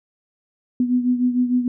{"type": "beating tone pair", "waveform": "sine", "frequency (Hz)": [246.9, 253.5], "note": ["B3", "B3"], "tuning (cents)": [0, 45], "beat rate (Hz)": 6.6, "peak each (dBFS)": [-17, -23], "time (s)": [0.8, 1.68], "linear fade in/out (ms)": 2, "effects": []}